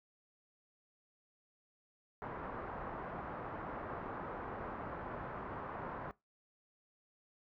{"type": "low-pass noise", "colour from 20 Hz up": "white", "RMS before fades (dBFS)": -44, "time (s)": [2.22, 6.11], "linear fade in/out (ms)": 0, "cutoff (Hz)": 1300, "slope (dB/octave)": 24, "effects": ["noise-tail reverb RT60 0.2 s tail -20 dB re dry"]}